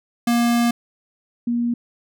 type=tone pair in turn; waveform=square / sine; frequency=236.8 / 237.7 Hz; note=A#3 / A#3; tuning=+27 / +34 cents; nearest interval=unison; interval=7 cents; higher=second; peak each=-16 / -18 dBFS; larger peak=first; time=0.27-0.71 / 1.47-1.74 s; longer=first; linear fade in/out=5 ms; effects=none